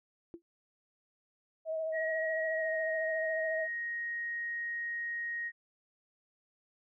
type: tone with exponential decay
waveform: sine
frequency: 339 Hz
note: E4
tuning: 49 cents sharp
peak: -38 dBFS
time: 0.34-0.42 s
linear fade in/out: 0 ms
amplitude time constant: 16 ms
type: tone with vibrato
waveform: sine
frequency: 639 Hz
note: D#5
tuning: 46 cents sharp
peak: -32 dBFS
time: 1.65-3.68 s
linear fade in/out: 50 ms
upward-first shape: sine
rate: 14 Hz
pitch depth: 23 cents each way
type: tone with pitch glide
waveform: sine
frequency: 1900 to 1876 Hz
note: A#6 to A#6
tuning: +33 to +11 cents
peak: -34 dBFS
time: 1.92-5.52 s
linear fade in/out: 50 ms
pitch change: -22 cents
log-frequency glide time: 2.56-2.67 s
effects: none